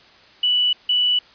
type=tone pair in turn; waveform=sine; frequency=2960 / 2960 Hz; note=F#7 / F#7; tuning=0 / 0 cents; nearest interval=unison; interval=0 cents; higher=neither; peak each=-15 dBFS; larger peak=neither; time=0.43-0.73 / 0.89-1.19 s; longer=neither; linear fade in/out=5 ms; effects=white hiss -49 dBFS RMS until 1.34 s + resampled to 11025 Hz